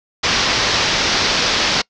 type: low-pass noise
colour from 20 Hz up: white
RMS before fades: -17 dBFS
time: 0.23-1.82 s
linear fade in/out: 10 ms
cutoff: 5700 Hz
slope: 48 dB/octave
effects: noise-tail reverb RT60 0.1 s tail -25 dB re dry